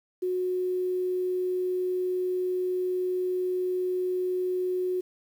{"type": "tone", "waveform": "sine", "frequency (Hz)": 365.8, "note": "F#4", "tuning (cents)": -20, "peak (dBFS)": -25, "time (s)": [0.22, 5.01], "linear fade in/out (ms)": 10, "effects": ["9-bit"]}